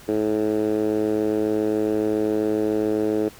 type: tone with band-pass filter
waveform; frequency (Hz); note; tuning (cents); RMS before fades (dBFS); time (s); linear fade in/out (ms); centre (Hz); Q
10% pulse; 107.3; A2; -43; -22; 0.08-3.29; 10; 380; 2.9
effects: pink hiss -46 dBFS RMS until 3.39 s